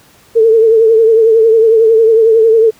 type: tone with vibrato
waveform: sine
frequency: 448.2 Hz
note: A4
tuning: 32 cents sharp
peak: -4 dBFS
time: 0.35-2.71 s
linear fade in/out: 20 ms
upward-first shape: triangle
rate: 11 Hz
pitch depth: 63 cents each way
effects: pink hiss -45 dBFS RMS until 2.79 s + high-pass 60 Hz 12 dB/octave